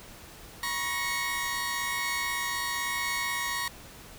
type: tone cluster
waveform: sawtooth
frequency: 967 / 1104 / 1878 / 2207 Hz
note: B5 / C#6 / A#6 / C#7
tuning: -37 / -7 / +12 / -8 cents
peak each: -33 / -32 / -29 / -32 dBFS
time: 0.63-3.68 s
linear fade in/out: 2 ms
effects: pink hiss -48 dBFS RMS until 4.18 s